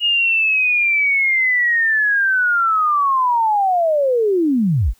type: linear sweep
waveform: sine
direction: down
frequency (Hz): 2875 to 32.7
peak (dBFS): -13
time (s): 0-4.94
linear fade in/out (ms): 50
effects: white hiss -57 dBFS RMS until 4.99 s